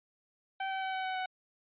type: tone with pitch steps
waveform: sawtooth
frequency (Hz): 772 / 766.7 / 761.4 / 756.1 / 750.9 / 745.7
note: G5 / G5 / F#5 / F#5 / F#5 / F#5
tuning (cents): -27 / -39 / +49 / +37 / +25 / +13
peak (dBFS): -29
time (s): 0.6-1.26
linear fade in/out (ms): 5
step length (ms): 110
effects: resampled to 8000 Hz